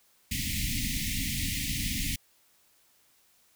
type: band-stop noise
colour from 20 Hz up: pink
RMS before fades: -31 dBFS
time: 0.31-2.16 s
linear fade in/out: 5 ms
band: 290 to 1900 Hz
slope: 96 dB/octave
effects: white hiss -65 dBFS RMS until 3.55 s